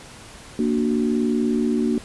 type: chord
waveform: sine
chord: Bb augmented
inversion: none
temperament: equal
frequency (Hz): 233.1 / 293.7 / 370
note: Bb3 / D4 / F#4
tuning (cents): 0 / 0 / 0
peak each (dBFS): -20 / -24 / -25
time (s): 0.59-1.98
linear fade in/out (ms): 2
effects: pink hiss -42 dBFS RMS until 2.04 s + resampled to 24000 Hz